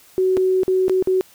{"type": "tone with dropouts", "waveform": "sine", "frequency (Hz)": 374, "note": "F#4", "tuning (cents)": 19, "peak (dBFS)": -14, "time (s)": [0.18, 1.21], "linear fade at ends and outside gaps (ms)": 0, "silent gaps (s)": [[0.369, 0.374], [0.633, 0.68], [0.882, 0.896], [1.025, 1.073]], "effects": ["white hiss -50 dBFS RMS until 1.34 s"]}